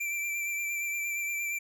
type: tone with vibrato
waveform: square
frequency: 2349 Hz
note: D7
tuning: in tune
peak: -31 dBFS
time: 0-1.59 s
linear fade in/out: 10 ms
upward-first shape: sine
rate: 8.6 Hz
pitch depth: 23 cents each way
effects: none